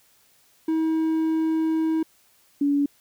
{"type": "tone pair in turn", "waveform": ["triangle", "sine"], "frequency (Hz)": [319.9, 285], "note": ["D#4", "C#4"], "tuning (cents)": [48, 48], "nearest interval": "major second", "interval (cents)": 200, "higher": "first", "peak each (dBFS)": -18, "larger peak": "neither", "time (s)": [[0.68, 2.03], [2.61, 2.86]], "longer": "first", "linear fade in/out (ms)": 5, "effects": ["white hiss -60 dBFS RMS until 3 s"]}